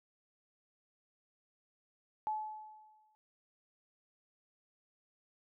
sine tone with exponential decay, 860 Hz, A5, 40 cents flat, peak -31 dBFS, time 2.27-3.15 s, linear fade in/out 0 ms, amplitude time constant 190 ms, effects none

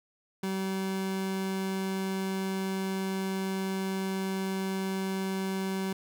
30% pulse tone, 191.3 Hz, G3, 42 cents flat, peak -27 dBFS, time 0.43-5.93 s, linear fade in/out 5 ms, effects none

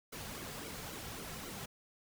pink noise with flanger, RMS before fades -45 dBFS, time 0.12-1.66 s, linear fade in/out 10 ms, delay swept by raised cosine 1.1 to 3.4 ms, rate 3.7 Hz, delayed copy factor -0.65, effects none

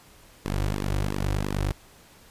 sawtooth tone with flanger, 49.74 Hz, G1, 26 cents sharp, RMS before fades -27 dBFS, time 0.45-1.72 s, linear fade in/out 0 ms, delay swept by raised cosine 1.3 to 4.8 ms, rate 2.9 Hz, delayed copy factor -1, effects pink hiss -53 dBFS RMS until 2.3 s + resampled to 32000 Hz

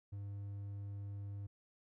triangle tone, 100.5 Hz, G2, 44 cents sharp, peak -40 dBFS, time 0.12-1.47 s, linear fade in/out 10 ms, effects none

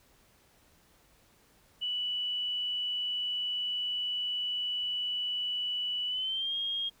sine tone with pitch glide, 2960 to 3247 Hz, F#7 to G#7, 0 to -40 cents, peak -30 dBFS, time 1.81-6.9 s, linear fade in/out 20 ms, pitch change +160 cents, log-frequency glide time 6.07-6.55 s, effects pink hiss -64 dBFS RMS until 7 s

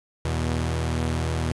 sawtooth tone pair together, 80.3 / 121.4 Hz, E2 / B2, -45 / -29 cents, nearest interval perfect fifth, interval 716 cents, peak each -21 / -24 dBFS, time 0.25-1.52 s, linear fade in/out 0 ms, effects resampled to 24000 Hz + 8-bit

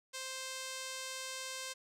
5% pulse tone with low-pass filter, 523.3 Hz, C5, in tune, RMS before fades -43 dBFS, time 0.13-1.74 s, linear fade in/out 20 ms, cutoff 10000 Hz, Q 4.5, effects none

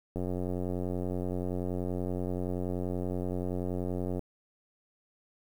click train, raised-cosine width 2 ms, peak -21 dBFS, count 366, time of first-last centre 0.16-4.193 s, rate 90.5 Hz, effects 9-bit

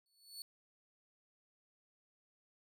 sawtooth tone with exponential growth, 4435 Hz, C#8, in tune, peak -40 dBFS, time 0.06-0.42 s, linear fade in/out 1 ms, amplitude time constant 78 ms, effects none

